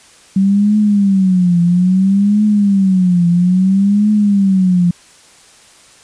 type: tone with vibrato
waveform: sine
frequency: 191 Hz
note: G3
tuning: 45 cents flat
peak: -8 dBFS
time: 0.36-4.91 s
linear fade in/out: 5 ms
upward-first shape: triangle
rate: 0.6 Hz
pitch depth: 190 cents each way
effects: white hiss -44 dBFS RMS until 6.03 s + resampled to 22050 Hz